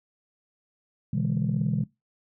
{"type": "chord", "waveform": "sine", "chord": "E dominant seventh", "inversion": "second", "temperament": "just", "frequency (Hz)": [123.61, 148.33, 164.81, 206], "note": ["B2", "D3", "E3", "G#3"], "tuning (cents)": [2, 18, 0, -14], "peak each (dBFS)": -28, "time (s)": [1.13, 1.84], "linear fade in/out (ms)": 5, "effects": ["noise-tail reverb RT60 0.2 s tail -20 dB re dry", "tanh soft clip ceiling -16 dBFS"]}